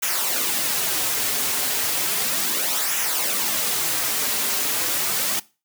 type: noise with flanger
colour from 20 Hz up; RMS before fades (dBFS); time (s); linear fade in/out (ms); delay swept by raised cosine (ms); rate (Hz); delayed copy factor
white; -23; 0.02-5.4; 10; 0.22 to 6.12; 0.34; -0.6
effects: noise-tail reverb RT60 0.3 s tail -20 dB re dry + high-pass 150 Hz 12 dB/octave